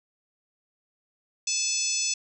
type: harmonic tone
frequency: 867 Hz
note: A5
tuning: 26 cents flat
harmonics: 3 / 4 / 5 / 6 / 7 / 8 / 9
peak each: -33 / -39 / -36 / -31 / -29 / -34 / -32 dBFS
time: 1.47-2.14 s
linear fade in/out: 5 ms
effects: none